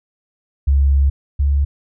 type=tone pair in turn; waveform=sine; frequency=69.2 / 70.57 Hz; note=C#2 / C#2; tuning=-2 / +32 cents; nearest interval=unison; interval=34 cents; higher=second; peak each=-10 / -12 dBFS; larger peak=first; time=0.67-1.1 / 1.39-1.65 s; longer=first; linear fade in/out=10 ms; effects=none